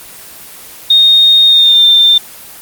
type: tone with pitch glide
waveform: sine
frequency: 3700 to 3588 Hz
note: A#7 to A7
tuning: -14 to +33 cents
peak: -3 dBFS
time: 0.9-2.18 s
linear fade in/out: 5 ms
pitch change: -53 cents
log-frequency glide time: 1.47-1.84 s
effects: white hiss -32 dBFS RMS until 2.61 s + Opus 24 kbps